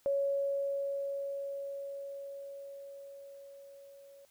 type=tone with level ramp; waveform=sine; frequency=557 Hz; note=C#5; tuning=8 cents sharp; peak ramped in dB=-27 to -53 dBFS; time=0.06-4.25 s; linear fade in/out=0 ms; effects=white hiss -68 dBFS RMS until 4.3 s